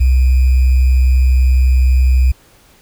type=tone with sample-and-hold; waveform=sine; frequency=64.1 Hz; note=C2; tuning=35 cents flat; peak=-7 dBFS; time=0-2.32 s; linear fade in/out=10 ms; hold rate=2450 Hz; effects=pink hiss -48 dBFS RMS until 2.81 s